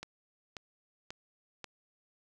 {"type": "click train", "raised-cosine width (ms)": 0.2, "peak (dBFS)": -24, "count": 4, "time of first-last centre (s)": [0.03, 1.643], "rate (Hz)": 1.86, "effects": []}